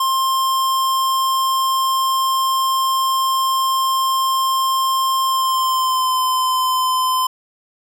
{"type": "tone with pitch glide", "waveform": "square", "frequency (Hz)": [1058, 1028.5], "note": ["C6", "C6"], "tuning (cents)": [19, -30], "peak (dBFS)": -16, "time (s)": [0, 7.27], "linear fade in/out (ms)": 5, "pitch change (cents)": -49, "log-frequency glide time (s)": [5.24, 6.2], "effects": []}